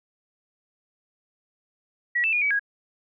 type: tone with pitch steps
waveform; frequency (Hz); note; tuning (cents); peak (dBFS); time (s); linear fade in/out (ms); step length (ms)
sine; 1927 / 2646 / 2439 / 2278 / 1647; B6 / E7 / D#7 / C#7 / G#6; -43 / +6 / -35 / +47 / -15; -20; 2.15-2.595; 10; 89
effects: none